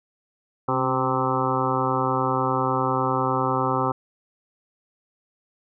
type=harmonic tone with a mistuned harmonic; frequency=130 Hz; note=C3; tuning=11 cents flat; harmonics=1 / 2 / 3 / 4 / 6 / 7 / 8 / 9 / 10; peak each=-29 / -29 / -29 / -29 / -29 / -29 / -29 / -29 / -29 dBFS; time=0.68-3.92 s; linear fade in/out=5 ms; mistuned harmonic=2; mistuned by=+43 cents; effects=none